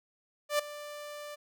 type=tone with ADSR envelope; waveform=sawtooth; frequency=590 Hz; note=D5; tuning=8 cents sharp; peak=-20 dBFS; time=0.49-1.36 s; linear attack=100 ms; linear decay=8 ms; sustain=-17 dB; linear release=19 ms; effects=none